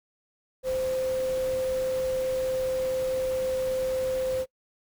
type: tone in noise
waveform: sine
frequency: 519 Hz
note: C5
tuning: 14 cents flat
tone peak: -25 dBFS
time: 0.63-4.46 s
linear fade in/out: 50 ms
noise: pink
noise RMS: -41 dBFS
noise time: 0.63-4.46 s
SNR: +13 dB
effects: noise-tail reverb RT60 0.1 s tail -22 dB re dry